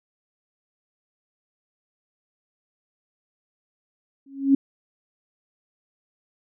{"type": "tone with exponential growth", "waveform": "sine", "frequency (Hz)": 274.1, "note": "C#4", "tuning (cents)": -19, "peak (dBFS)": -10, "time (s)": [4.26, 4.55], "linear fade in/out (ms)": 5, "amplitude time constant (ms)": 62, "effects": []}